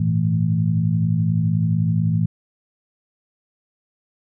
sine tone cluster, 100.9 / 112.5 / 164 / 220 Hz, G#2 / A2 / E3 / A3, -49 / +39 / -9 / 0 cents, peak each -28 / -20 / -19 / -27 dBFS, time 0-2.26 s, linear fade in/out 5 ms, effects none

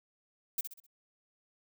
violet noise with echo, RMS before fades -32 dBFS, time 0.58-0.61 s, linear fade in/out 5 ms, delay 64 ms, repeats 4, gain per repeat -8 dB, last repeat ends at 0.866 s, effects none

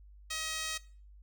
5% pulse tone with high-pass filter, 634 Hz, D#5, 32 cents sharp, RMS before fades -37 dBFS, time 0.3-0.78 s, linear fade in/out 10 ms, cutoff 1300 Hz, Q 0.84, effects noise-tail reverb RT60 0.4 s tail -19 dB re dry + added 50 Hz sine -52 dBFS peak until 1.22 s

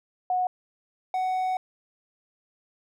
sine / triangle tone pair in turn, 732 / 744.8 Hz, F#5 / F#5, -19 / +11 cents, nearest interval unison, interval 30 cents, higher second, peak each -22 dBFS, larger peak neither, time 0.3-0.47 / 1.14-1.57 s, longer second, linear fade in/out 2 ms, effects none

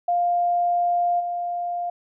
sine tone with level steps, 701 Hz, F5, 6 cents sharp, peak -18 / -24 dBFS, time 0.08-1.9 s, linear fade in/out 5 ms, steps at 1.19 s, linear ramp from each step 20 ms, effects none

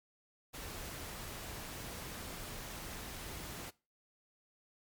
pink noise, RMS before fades -45 dBFS, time 0.53-3.71 s, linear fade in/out 20 ms, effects noise-tail reverb RT60 0.3 s tail -21 dB re dry + MP3 96 kbps

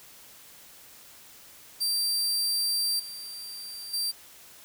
sawtooth tone with level steps, 4700 Hz, D8, 1 cent sharp, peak -22 / -35 / -24 dBFS, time 1.8-4.12 s, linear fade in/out 20 ms, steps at 2.99 / 3.93 s, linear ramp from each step 10 ms, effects white hiss -51 dBFS RMS until 4.64 s

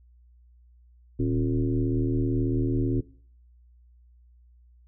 sine tone with frequency modulation, 193 Hz, G3, 27 cents flat, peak -22 dBFS, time 1.19-3.01 s, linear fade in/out 10 ms, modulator 78.2 Hz, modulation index 2.2, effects noise-tail reverb RT60 0.5 s tail -19 dB re dry + added 60 Hz sine -53 dBFS peak until 4.87 s

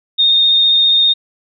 sine tone with vibrato, 3678 Hz, A#7, 24 cents flat, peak -8 dBFS, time 0.18-1.14 s, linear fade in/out 20 ms, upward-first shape triangle, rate 15 Hz, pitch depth 17 cents each way, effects none

